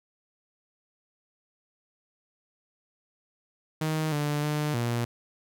sawtooth tone with pitch steps, 156.5 / 147.5 / 150 / 118.8 Hz, D#3 / D3 / D3 / A#2, +10 / +8 / +37 / +33 cents, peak -22 dBFS, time 3.81-5.05 s, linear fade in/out 5 ms, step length 310 ms, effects none

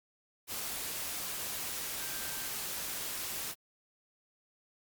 sine tone in noise, 1568 Hz, G6, in tune, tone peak -49 dBFS, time 1.98-2.52 s, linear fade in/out 50 ms, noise white, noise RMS -38 dBFS, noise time 0.47-3.55 s, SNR -14 dB, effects Opus 48 kbps

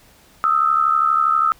sine tone pair together, 1250 / 1322.4 Hz, D#6 / E6, +8 / +5 cents, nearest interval minor second, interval 97 cents, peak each -17 / -16 dBFS, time 0.44-1.52 s, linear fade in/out 0 ms, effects pink hiss -51 dBFS RMS until 1.59 s

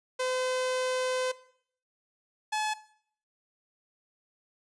sawtooth tone pair in turn, 511 / 856.8 Hz, C5 / A5, -41 / -46 cents, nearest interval major sixth, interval 895 cents, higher second, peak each -24 dBFS, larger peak neither, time 0.19-1.32 / 2.52-2.74 s, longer first, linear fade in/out 10 ms, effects noise-tail reverb RT60 0.6 s tail -18 dB re dry + resampled to 22050 Hz

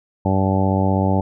harmonic tone, 96 Hz, G2, 36 cents flat, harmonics 1 / 2 / 3 / 4 / 5 / 6 / 7 / 8 / 9, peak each -19 / -20 / -24 / -28 / -29 / -26 / -30 / -27 / -26 dBFS, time 0.25-1.21 s, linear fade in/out 5 ms, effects none

